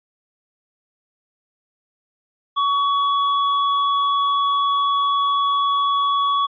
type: tone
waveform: square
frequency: 1126 Hz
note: C#6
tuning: 27 cents sharp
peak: -17 dBFS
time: 2.56-6.47 s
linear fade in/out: 20 ms
effects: resampled to 11025 Hz